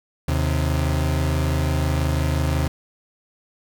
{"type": "tone pair together", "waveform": "35% pulse", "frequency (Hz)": [78.37, 130.81], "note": ["D#2", "C3"], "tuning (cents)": [13, 0], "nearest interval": "major sixth", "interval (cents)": 887, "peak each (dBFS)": [-19, -22], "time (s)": [0.28, 2.68], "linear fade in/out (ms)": 5, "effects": ["8-bit"]}